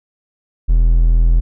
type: tone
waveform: triangle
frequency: 41.47 Hz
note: E1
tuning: 11 cents sharp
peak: -6 dBFS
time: 0.68-1.41 s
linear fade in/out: 20 ms
effects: none